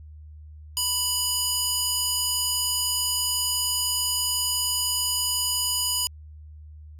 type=tone with high-pass filter; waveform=square; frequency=987 Hz; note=B5; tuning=1 cent flat; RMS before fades=-25 dBFS; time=0.77-6.07 s; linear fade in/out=0 ms; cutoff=4300 Hz; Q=0.67; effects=added 76 Hz sine -41 dBFS peak until 6.99 s + resampled to 32000 Hz